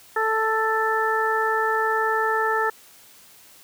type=harmonic tone; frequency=440.9 Hz; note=A4; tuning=4 cents sharp; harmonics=1 / 2 / 3 / 4; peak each=-25 / -25 / -25 / -25 dBFS; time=0.16-2.7 s; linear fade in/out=5 ms; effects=white hiss -50 dBFS RMS until 3.63 s + high-pass 60 Hz 12 dB/octave